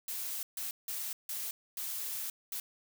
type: noise bursts at uneven times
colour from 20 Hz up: blue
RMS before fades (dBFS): -38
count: 6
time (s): 0.08-0.43 / 0.57-0.71 / 0.88-1.13 / 1.29-1.51 / 1.77-2.3 / 2.52-2.6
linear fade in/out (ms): 2
effects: none